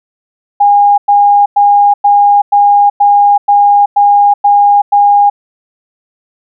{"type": "tone bursts", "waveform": "sine", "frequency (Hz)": 815, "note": "G#5", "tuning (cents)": -33, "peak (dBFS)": -3, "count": 10, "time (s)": [0.6, 5.3], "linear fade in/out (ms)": 10, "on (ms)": 380, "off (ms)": 100, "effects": []}